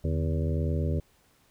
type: harmonic tone with a mistuned harmonic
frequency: 81.4 Hz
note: E2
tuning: 21 cents flat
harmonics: 1 / 2 / 3 / 4 / 5 / 6 / 7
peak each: -27 / -30 / -36 / -39 / -38 / -40 / -40 dBFS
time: 0.04-1 s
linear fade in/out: 5 ms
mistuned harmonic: 2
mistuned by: -150 cents
effects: pink hiss -64 dBFS RMS until 1.5 s